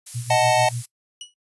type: noise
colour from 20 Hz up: violet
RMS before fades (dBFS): -31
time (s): 0.06-0.86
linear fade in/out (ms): 10
type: tone with tremolo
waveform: sine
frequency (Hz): 120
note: B2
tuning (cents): -49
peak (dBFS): -24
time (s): 0.14-0.83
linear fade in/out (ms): 20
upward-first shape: sine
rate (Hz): 6.8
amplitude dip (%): 80
type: chord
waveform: square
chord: D# diminished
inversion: none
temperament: equal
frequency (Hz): 622.3 / 740 / 880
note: D#5 / F#5 / A5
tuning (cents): 0 / 0 / 0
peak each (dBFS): -21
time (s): 0.3-0.69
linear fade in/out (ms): 5
type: tone with exponential decay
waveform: sawtooth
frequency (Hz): 2930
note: F#7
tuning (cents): -18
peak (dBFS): -27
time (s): 1.21-1.34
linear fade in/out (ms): 2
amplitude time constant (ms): 28
effects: noise-tail reverb RT60 0.1 s tail -21 dB re dry + resampled to 24000 Hz